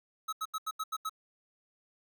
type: tone bursts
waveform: square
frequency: 1284 Hz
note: E6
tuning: 46 cents flat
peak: -33 dBFS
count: 7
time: 0.28-1.095 s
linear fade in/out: 10 ms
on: 47 ms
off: 81 ms
effects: 12-bit